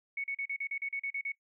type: tone bursts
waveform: sine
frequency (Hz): 2217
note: C#7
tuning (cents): 0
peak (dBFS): -32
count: 11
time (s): 0.17-1.32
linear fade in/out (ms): 5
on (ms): 70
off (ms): 38
effects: noise-tail reverb RT60 0.1 s tail -22 dB re dry